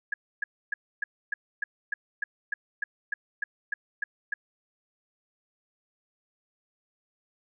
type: tone bursts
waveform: sine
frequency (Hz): 1678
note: G#6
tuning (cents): +17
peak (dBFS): -25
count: 15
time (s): 0.12-4.34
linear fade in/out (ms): 5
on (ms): 20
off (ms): 280
effects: none